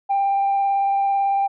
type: tone with vibrato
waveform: sine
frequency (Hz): 792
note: G5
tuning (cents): +18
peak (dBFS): -15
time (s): 0.09-1.48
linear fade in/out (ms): 20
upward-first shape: sine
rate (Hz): 18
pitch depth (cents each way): 10
effects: tanh soft clip ceiling -14 dBFS